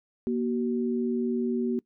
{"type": "tone pair together", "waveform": "sine", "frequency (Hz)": [238, 377.8], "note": ["A#3", "F#4"], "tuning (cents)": [36, 36], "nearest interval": "minor sixth", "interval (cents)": 800, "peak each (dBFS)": [-26, -29], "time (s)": [0.27, 1.79], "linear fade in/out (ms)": 0, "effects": ["noise-tail reverb RT60 0.1 s tail -22 dB re dry"]}